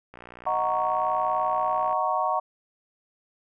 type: click train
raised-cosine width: 0.5 ms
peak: -28 dBFS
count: 109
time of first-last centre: 0.14-1.928 s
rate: 60.4 Hz
type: chord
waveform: sine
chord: D# minor seventh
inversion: none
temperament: equal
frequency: 622.3 / 740 / 932.3 / 1108.7 Hz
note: D#5 / F#5 / A#5 / C#6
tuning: 0 / 0 / 0 / 0 cents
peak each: -30 / -27 / -28 / -27 dBFS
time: 0.46-2.4 s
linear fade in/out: 10 ms
effects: none